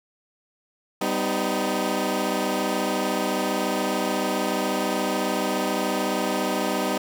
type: chord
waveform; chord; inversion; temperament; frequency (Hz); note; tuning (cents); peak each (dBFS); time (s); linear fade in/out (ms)
15% pulse; G augmented; none; equal with one note detuned; 196 / 252.4 / 311.1; G3 / B3 / D#4; 0 / +38 / 0; -21; 1.01-6.98; 5
effects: none